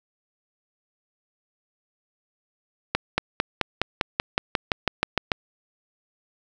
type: accelerating click train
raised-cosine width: 0.3 ms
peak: -4 dBFS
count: 14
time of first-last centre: 2.95-5.318 s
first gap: 230 ms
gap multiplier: 0.96
effects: none